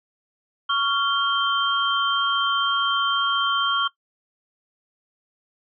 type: tone cluster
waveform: sine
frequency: 1120 / 1385 / 3149 Hz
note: C#6 / F6 / G7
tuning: +18 / -15 / +7 cents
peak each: -23 dBFS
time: 0.69-3.88 s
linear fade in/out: 10 ms
effects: noise-tail reverb RT60 0.1 s tail -18 dB re dry